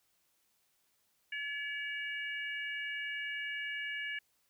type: harmonic tone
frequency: 570 Hz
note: C#5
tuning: 48 cents sharp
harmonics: 3 / 4 / 5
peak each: -39 / -41 / -43 dBFS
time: 1.32-4.19 s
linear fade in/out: 5 ms
effects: white hiss -75 dBFS RMS until 4.49 s